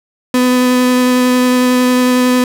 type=tone with vibrato; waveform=35% pulse; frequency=250.8 Hz; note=B3; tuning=27 cents sharp; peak=-7 dBFS; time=0.34-2.44 s; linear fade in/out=2 ms; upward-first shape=sine; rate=11 Hz; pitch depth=8 cents each way; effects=none